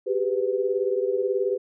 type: tone cluster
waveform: sine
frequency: 384.9 / 403.3 / 499.2 Hz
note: G4 / G4 / B4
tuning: -32 / +49 / +19 cents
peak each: -26 dBFS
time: 0.06-1.58 s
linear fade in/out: 20 ms
effects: none